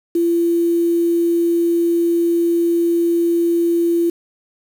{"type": "tone with quantisation", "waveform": "sine", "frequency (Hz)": 340, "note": "F4", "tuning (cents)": -46, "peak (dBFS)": -13, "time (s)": [0.15, 4.1], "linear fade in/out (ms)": 5, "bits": 6, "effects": []}